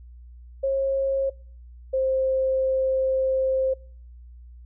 sine tone pair in turn, 541 / 526.5 Hz, C#5 / C5, -42 / +11 cents, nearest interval unison, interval 47 cents, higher first, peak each -20 dBFS, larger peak neither, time 0.63-1.3 / 1.93-3.74 s, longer second, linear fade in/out 10 ms, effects noise-tail reverb RT60 0.5 s tail -26 dB re dry + added 60 Hz sine -42 dBFS peak until 4.65 s

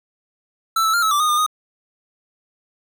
square tone with pitch steps, 1327 / 1311 / 1396 / 1299 / 1171 / 1236 / 1209 / 1243 Hz, E6 / E6 / F6 / E6 / D6 / D#6 / D6 / D#6, +11 / -10 / -1 / -26 / -5 / -12 / +50 / -2 cents, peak -16 dBFS, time 0.76-1.464 s, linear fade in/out 5 ms, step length 88 ms, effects none

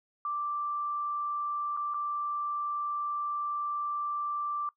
sine tone with dropouts, 1174.7 Hz, D6, in tune, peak -30 dBFS, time 0.25-4.69 s, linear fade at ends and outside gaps 2 ms, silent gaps 1.767-1.772 / 1.938-1.943 s, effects noise-tail reverb RT60 0.1 s tail -19 dB re dry

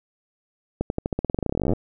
accelerating click train, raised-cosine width 2 ms, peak -10 dBFS, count 27, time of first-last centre 0.81-1.734 s, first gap 91 ms, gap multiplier 0.91, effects none

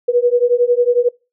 sine beating tone pair, 480.5 / 491.5 Hz, B4 / B4, -48 / -8 cents, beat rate 11 Hz, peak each -14 / -14 dBFS, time 0.08-1.09 s, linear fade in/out 10 ms, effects noise-tail reverb RT60 0.3 s tail -26 dB re dry

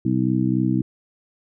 harmonic tone, 63.5 Hz, B1, 49 cents sharp, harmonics 2 / 3 / 4 / 5, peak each -23 / -23 / -23 / -23 dBFS, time 0.05-0.82 s, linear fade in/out 5 ms, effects none

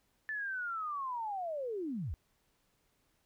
sine linear sweep, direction down, 1763 to 56.4 Hz, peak -35 dBFS, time 0.29-2.14 s, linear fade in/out 0 ms, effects pink hiss -75 dBFS RMS until 3.25 s

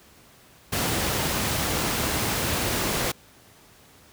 pink noise, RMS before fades -25 dBFS, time 0.72-3.12 s, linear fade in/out 10 ms, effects pink hiss -53 dBFS RMS until 4.12 s + high-pass 60 Hz 12 dB/octave

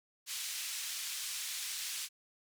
white band-pass noise, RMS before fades -40 dBFS, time 0.26-2.09 s, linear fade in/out 50 ms, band 2300 to 8600 Hz, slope 12 dB/octave, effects none

